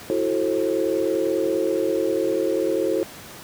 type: chord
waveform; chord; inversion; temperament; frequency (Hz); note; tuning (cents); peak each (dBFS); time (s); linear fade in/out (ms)
sine; F# half-diminished seventh; third; equal with one note detuned; 329.6 / 370 / 440 / 535.2; E4 / F#4 / A4 / C5; 0 / 0 / 0 / +39; -25; 0.1-3.03; 0
effects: pink hiss -40 dBFS RMS until 3.43 s + high-pass 100 Hz 12 dB/octave